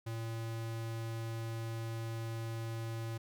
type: tone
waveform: square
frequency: 113.8 Hz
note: A#2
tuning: 41 cents flat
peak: -38 dBFS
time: 0.06-3.18 s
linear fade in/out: 10 ms
effects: none